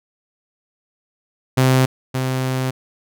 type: tone pair in turn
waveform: sawtooth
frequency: 130 / 130 Hz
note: C3 / C3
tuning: -11 / -11 cents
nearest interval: unison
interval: 0 cents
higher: neither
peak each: -8 / -15 dBFS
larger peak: first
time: 1.57-1.86 / 2.14-2.71 s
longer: second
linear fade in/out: 10 ms
effects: none